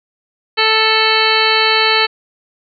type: harmonic tone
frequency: 440 Hz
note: A4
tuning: in tune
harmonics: 1 / 2 / 3 / 4 / 5 / 6 / 7 / 9 / 10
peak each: -19 / -19 / -19 / -19 / -19 / -19 / -19 / -19 / -19 dBFS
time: 0.57-2.07 s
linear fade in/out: 20 ms
effects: none